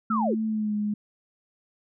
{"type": "tone with pitch glide", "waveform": "sine", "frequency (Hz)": [220, 209], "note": ["A3", "G#3"], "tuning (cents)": [0, 11], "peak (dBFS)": -24, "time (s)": [0.1, 0.94], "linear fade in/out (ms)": 5, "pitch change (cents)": -89, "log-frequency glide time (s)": [0.45, 0.75]}
{"type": "linear sweep", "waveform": "sine", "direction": "down", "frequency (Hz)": [1396.9, 292.9], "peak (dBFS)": -24, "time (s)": [0.1, 0.35], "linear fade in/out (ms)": 10}
{"effects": []}